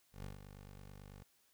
15% pulse tone with ADSR envelope, 49.1 Hz, G1, 4 cents sharp, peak -37 dBFS, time 0.12-1.23 s, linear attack 120 ms, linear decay 130 ms, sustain -9 dB, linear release 3 ms, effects white hiss -73 dBFS RMS until 1.53 s

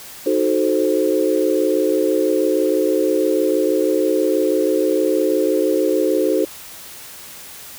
sine chord, D# diminished seventh, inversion none, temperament equal with one note detuned, 311.1 / 370 / 436.2 / 523.3 Hz, D#4 / F#4 / A4 / C5, 0 / 0 / -15 / 0 cents, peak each -20 dBFS, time 0.26-6.45 s, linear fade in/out 5 ms, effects white hiss -37 dBFS RMS until 7.78 s

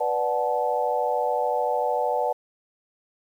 sine chord, B minor seventh, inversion none, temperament equal with one note detuned, 493.9 / 587.3 / 740 / 867.4 Hz, B4 / D5 / F#5 / A5, 0 / 0 / 0 / -25 cents, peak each -27 dBFS, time 0-2.33 s, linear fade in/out 10 ms, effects 9-bit

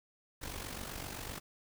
pink noise with amplitude modulation, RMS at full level -40 dBFS, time 0.41-1.4 s, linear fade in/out 20 ms, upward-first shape sine, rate 47.7 Hz, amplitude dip 65%, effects none

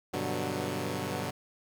10% pulse chord, G major seventh, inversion none, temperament equal, 98 / 123.47 / 146.83 / 185 Hz, G2 / B2 / D3 / F#3, 0 / 0 / 0 / 0 cents, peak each -29 dBFS, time 0.13-1.31 s, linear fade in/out 10 ms, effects none

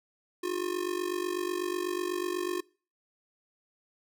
square tone with amplitude modulation, 358.1 Hz, F4, 43 cents sharp, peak -27 dBFS, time 0.43-2.61 s, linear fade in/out 10 ms, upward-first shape sine, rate 48.1 Hz, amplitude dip 80%, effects noise-tail reverb RT60 0.4 s tail -25 dB re dry

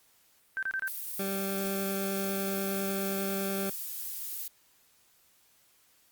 sine tone bursts, 1555 Hz, G6, 14 cents flat, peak -29 dBFS, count 4, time 0.57-0.879 s, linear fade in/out 0 ms, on 57 ms, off 27 ms
violet noise, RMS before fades -37 dBFS, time 0.87-4.48 s, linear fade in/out 5 ms
20% pulse tone with vibrato, 195.3 Hz, G3, 6 cents flat, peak -26 dBFS, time 1.19-3.7 s, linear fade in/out 5 ms, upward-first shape triangle, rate 10 Hz, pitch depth 8 cents each way
effects white hiss -65 dBFS RMS until 6.11 s + Opus 48 kbps

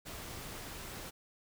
pink noise, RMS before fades -45 dBFS, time 0.05-1.11 s, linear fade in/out 20 ms, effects none

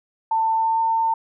sine tone with pitch glide, 893 to 902.3 Hz, A5 to A5, +25 to +43 cents, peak -17 dBFS, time 0.31-1.14 s, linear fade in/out 5 ms, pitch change +18 cents, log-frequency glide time 0.54-0.8 s, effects none

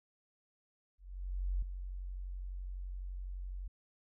sine tone with ADSR envelope, 45.93 Hz, F#1, 12 cents flat, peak -30 dBFS, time 0.98-3.68 s, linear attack 640 ms, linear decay 6 ms, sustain -9 dB, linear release 8 ms, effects none

